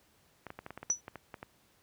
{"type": "clicks", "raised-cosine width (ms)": 0.5, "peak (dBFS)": -27, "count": 12, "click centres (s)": [0.467, 0.504, 0.59, 0.664, 0.706, 0.776, 0.83, 0.9, 1.081, 1.157, 1.342, 1.429]}
{"type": "tone with exponential decay", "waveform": "sine", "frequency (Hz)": 5920, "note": "F#8", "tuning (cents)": 0, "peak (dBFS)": -22, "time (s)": [0.9, 1.01], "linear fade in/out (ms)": 2, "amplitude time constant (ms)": 22}
{"effects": ["pink hiss -67 dBFS RMS until 1.82 s", "high-pass 60 Hz 12 dB/octave"]}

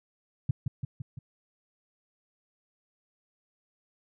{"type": "tone with echo", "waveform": "sine", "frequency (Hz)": 130, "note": "C3", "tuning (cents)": -11, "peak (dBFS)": -20, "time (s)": [0.49, 0.51], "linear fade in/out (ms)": 5, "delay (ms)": 170, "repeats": 4, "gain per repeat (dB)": -4, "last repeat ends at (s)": 1.19, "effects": []}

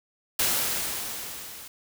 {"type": "noise with level ramp", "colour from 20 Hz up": "white", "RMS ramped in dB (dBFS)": [-23, -43], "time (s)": [0.39, 1.68], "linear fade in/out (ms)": 5, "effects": []}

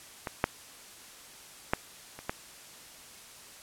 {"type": "clicks", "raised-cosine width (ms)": 0.5, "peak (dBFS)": [-18, -8, -9, -27, -15], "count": 5, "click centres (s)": [0.272, 0.441, 1.735, 2.19, 2.295], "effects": ["white hiss -50 dBFS RMS until 3.62 s", "low-pass 11000 Hz 12 dB/octave"]}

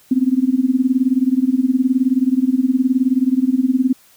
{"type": "tone with tremolo", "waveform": "sine", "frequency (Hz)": 258.6, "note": "C4", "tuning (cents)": -20, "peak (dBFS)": -9, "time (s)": [0.11, 3.93], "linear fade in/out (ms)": 5, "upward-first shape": "sine", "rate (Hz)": 19, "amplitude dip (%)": 90, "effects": ["white hiss -51 dBFS RMS until 4.16 s"]}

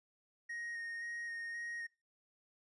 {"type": "tone with vibrato", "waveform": "triangle", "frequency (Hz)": 1864.7, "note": "A#6", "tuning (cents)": 0, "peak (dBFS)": -39, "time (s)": [0.49, 1.87], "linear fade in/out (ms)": 10, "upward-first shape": "square", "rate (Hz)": 1.9, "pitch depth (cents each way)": 11, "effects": ["noise-tail reverb RT60 0.3 s tail -24 dB re dry", "resampled to 24000 Hz"]}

